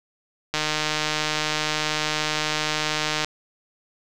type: click train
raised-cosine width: 0.2 ms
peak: -6 dBFS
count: 415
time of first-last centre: 0.54-3.246 s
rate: 153 Hz
effects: none